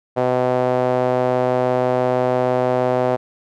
sawtooth tone with band-pass filter, 126.1 Hz, B2, 36 cents sharp, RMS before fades -18 dBFS, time 0.16-3.17 s, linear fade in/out 20 ms, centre 610 Hz, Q 2.3, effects none

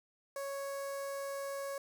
sawtooth tone with notch filter, 554.4 Hz, C#5, in tune, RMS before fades -40 dBFS, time 0.36-1.78 s, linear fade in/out 2 ms, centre 3100 Hz, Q 0.77, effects none

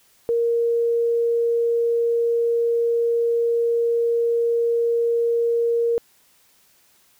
sine tone, 467.3 Hz, A#4, 4 cents sharp, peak -17 dBFS, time 0.29-5.98 s, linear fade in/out 0 ms, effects white hiss -58 dBFS RMS until 7.19 s

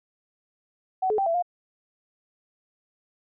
sine tone with pitch steps, 752 / 427.6 / 782 / 668 / 707 Hz, F#5 / A4 / G5 / E5 / F5, +28 / -49 / -4 / +23 / +21 cents, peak -21 dBFS, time 1.02-1.425 s, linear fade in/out 10 ms, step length 81 ms, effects none

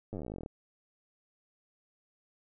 slowing click train, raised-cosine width 2 ms, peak -27 dBFS, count 21, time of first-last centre 0.13-0.461 s, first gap 9 ms, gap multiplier 1.06, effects none

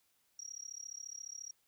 sine tone with amplitude modulation, 5680 Hz, F8, 28 cents sharp, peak -40 dBFS, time 0.39-1.51 s, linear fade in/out 2 ms, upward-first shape sine, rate 34.4 Hz, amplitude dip 100%, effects white hiss -75 dBFS RMS until 1.67 s

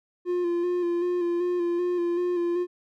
triangle tone with vibrato, 350.5 Hz, F4, 6 cents sharp, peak -21 dBFS, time 0.25-2.67 s, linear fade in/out 50 ms, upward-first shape square, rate 2.6 Hz, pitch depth 25 cents each way, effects none

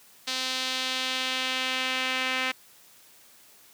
sawtooth tone with band-pass filter sweep, 258.5 Hz, C4, 21 cents flat, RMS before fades -29 dBFS, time 0.27-2.52 s, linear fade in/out 10 ms, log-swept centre 4200 to 2400 Hz, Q 1.8, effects white hiss -55 dBFS RMS until 3.73 s + high-pass 100 Hz 12 dB/octave

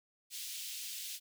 pink high-pass noise, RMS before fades -43 dBFS, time 0.3-1.2 s, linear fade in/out 50 ms, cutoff 2900 Hz, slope 24 dB/octave, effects none

